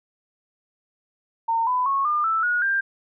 sine tone with pitch steps, 913 / 1001.4 / 1098.4 / 1204.7 / 1321.4 / 1449.3 / 1589.6 Hz, A#5 / B5 / C#6 / D6 / E6 / F#6 / G6, -36 / +24 / -16 / +44 / +4 / -36 / +24 cents, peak -19 dBFS, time 1.48-2.81 s, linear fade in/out 10 ms, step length 190 ms, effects none

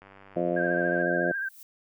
click train, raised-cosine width 0.5 ms, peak -35 dBFS, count 99, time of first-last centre 0.02-1.022 s, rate 97.8 Hz
harmonic tone, 87.31 Hz, F2, in tune, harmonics 2 / 3 / 4 / 5 / 6 / 7 / 8, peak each -33 / -35 / -30 / -38 / -31 / -30 / -34 dBFS, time 0.36-1.32 s, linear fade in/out 5 ms
sine tone with vibrato, 1586 Hz, G6, 20 cents sharp, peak -28 dBFS, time 0.56-1.49 s, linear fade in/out 10 ms, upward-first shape triangle, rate 14 Hz, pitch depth 55 cents each way
violet noise with exponential growth, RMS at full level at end -45 dBFS, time 1.17-1.63 s, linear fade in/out 2 ms, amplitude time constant 100 ms
effects none

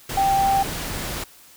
sine tone in noise, 784 Hz, G5, in tune, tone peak -16 dBFS, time 0.17-0.63 s, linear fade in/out 5 ms, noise pink, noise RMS -29 dBFS, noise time 0.09-1.24 s, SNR +10 dB, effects white hiss -49 dBFS RMS until 1.56 s

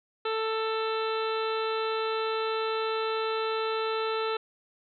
harmonic tone, 442.8 Hz, A4, 11 cents sharp, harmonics 1 / 2 / 3 / 4 / 5 / 6 / 7 / 8 / 9, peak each -29 / -36 / -33 / -43 / -46 / -40 / -46 / -44 / -41 dBFS, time 0.25-4.37 s, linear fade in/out 5 ms, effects none

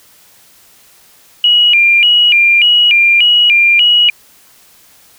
sine tone with vibrato, 2637 Hz, E7, in tune, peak -5 dBFS, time 1.44-4.1 s, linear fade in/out 2 ms, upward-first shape square, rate 1.7 Hz, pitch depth 170 cents each way, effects white hiss -45 dBFS RMS until 5.18 s

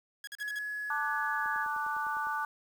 sawtooth tone bursts, 1661.2 Hz, G#6, in tune, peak -36 dBFS, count 5, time 0.24-0.589 s, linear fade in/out 2 ms, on 33 ms, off 46 ms
sine tone with pitch glide, 1690 to 1676.4 Hz, G#6 to G#6, +30 to +16 cents, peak -34 dBFS, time 0.38-1.67 s, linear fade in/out 50 ms, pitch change -14 cents, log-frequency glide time 1.38-1.45 s
sine chord, D major, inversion second, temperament equal, 880 / 1174.7 / 1480 Hz, A5 / D6 / F#6, 0 / 0 / 0 cents, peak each -35 dBFS, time 0.9-2.45 s, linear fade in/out 2 ms
click train, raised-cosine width 1 ms, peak -37 dBFS, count 9, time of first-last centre 1.46-2.27 s, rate 9.88 Hz
effects 9-bit

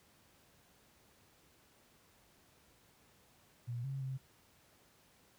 sine tone with pitch steps, 120.1 / 135.9 / 132.3 Hz, B2 / C#3 / C3, -48 / -34 / +20 cents, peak -37 dBFS, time 3.67-4.18 s, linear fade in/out 20 ms, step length 170 ms, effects pink hiss -67 dBFS RMS until 5.38 s + high-pass 60 Hz 12 dB/octave

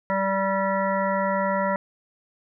harmonic tone, 194.2 Hz, G3, 16 cents flat, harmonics 1 / 3 / 5 / 7 / 9 / 10, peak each -28 / -25 / -26 / -31 / -36 / -33 dBFS, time 0.1-1.76 s, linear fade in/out 0 ms, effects none

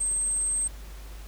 sine tone, 8330 Hz, C9, 9 cents flat, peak -24 dBFS, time 0-0.68 s, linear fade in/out 10 ms, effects added 50 Hz sine -39 dBFS peak until 1.27 s + pink hiss -50 dBFS RMS until 1.27 s

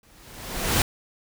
pink noise with exponential growth, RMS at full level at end -18 dBFS, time 0.03-0.82 s, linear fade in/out 2 ms, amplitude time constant 170 ms, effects none

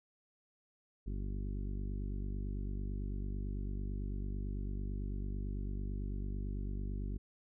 harmonic tone, 49 Hz, G1, in tune, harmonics 1 / 2 / 3 / 4 / 5 / 6 / 7 / 8, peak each -37 / -44 / -50 / -48 / -50 / -55 / -56 / -57 dBFS, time 1.06-7.18 s, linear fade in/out 10 ms, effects none

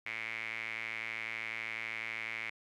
sawtooth tone with band-pass filter, 112 Hz, A2, 31 cents sharp, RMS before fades -40 dBFS, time 0.06-2.5 s, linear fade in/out 5 ms, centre 2200 Hz, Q 8.8, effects none

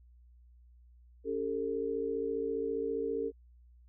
sine tone cluster, 282.9 / 395 / 449.9 Hz, C#4 / G4 / A4, +35 / +13 / +39 cents, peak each -39 / -37 / -33 dBFS, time 1.24-3.32 s, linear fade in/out 50 ms, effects added 60 Hz sine -56 dBFS peak until 3.88 s

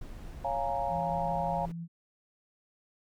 brown noise, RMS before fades -43 dBFS, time 0.01-1.72 s, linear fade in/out 5 ms
sine chord, Bb minor seventh, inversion first, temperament equal, 554.4 / 698.5 / 830.6 / 932.3 Hz, Db5 / F5 / Ab5 / Bb5, 0 / 0 / 0 / 0 cents, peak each -36 / -33 / -34 / -36 dBFS, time 0.44-1.66 s, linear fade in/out 10 ms
sine tone, 168.1 Hz, E3, 34 cents sharp, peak -36 dBFS, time 0.88-1.88 s, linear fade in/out 50 ms
effects none

